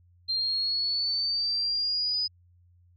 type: linear sweep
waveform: sine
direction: up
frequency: 4158 to 5000 Hz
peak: -25 dBFS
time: 0.28-2.28 s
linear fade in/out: 20 ms
effects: added 88 Hz sine -57 dBFS peak until 2.96 s